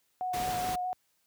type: tone with vibrato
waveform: sine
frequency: 730 Hz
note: F#5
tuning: 24 cents flat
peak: -30 dBFS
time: 0.21-0.93 s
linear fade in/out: 0 ms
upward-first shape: square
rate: 4.7 Hz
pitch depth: 14 cents each way
type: noise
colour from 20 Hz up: pink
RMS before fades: -37 dBFS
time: 0.33-0.76 s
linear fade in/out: 10 ms
effects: white hiss -73 dBFS RMS until 1.26 s + high-pass 60 Hz 12 dB/octave